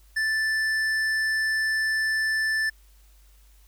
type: tone with tanh clipping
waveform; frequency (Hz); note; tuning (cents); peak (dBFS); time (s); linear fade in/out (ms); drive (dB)
triangle; 1760; A6; 0; -24; 0.16-2.7; 10; 15
effects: added 50 Hz sine -52 dBFS peak until 3.67 s + white hiss -62 dBFS RMS until 3.67 s